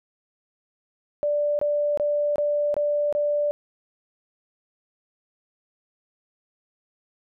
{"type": "tone bursts", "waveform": "sine", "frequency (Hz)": 587.3, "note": "D5", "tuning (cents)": 0, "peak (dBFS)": -20, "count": 6, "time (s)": [1.23, 3.51], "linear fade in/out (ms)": 0, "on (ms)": 360, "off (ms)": 24, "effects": []}